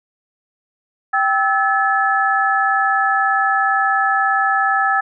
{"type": "tone cluster", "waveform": "sine", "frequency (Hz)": [782, 1304, 1719], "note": ["G5", "E6", "A6"], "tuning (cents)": [-4, -19, -41], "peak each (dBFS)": -18, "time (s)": [1.13, 5.01], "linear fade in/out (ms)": 10, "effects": []}